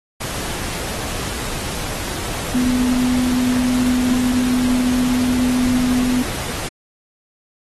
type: tone in noise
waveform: sine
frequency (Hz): 250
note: B3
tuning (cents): +21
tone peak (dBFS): -15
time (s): 2.54-6.23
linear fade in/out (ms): 10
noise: pink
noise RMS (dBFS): -26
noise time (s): 0.2-6.69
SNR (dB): +8
effects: AAC 32 kbps